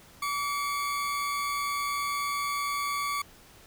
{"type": "tone pair together", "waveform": "40% pulse", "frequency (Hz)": [1147, 2165], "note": ["D6", "C#7"], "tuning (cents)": [-41, -41], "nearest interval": "major seventh", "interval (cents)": 1100, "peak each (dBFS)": [-28, -36], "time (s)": [0.22, 3.22], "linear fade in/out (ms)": 5, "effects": ["pink hiss -54 dBFS RMS until 3.66 s"]}